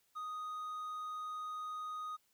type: tone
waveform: triangle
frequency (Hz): 1244.5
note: D#6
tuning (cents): 0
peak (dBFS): -38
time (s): 0.15-2.17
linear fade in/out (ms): 20
effects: white hiss -75 dBFS RMS until 2.33 s